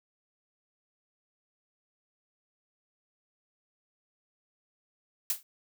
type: noise with exponential decay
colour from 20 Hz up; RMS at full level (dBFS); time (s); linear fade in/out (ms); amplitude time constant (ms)
blue; -25; 5.3-5.43; 1; 28
effects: none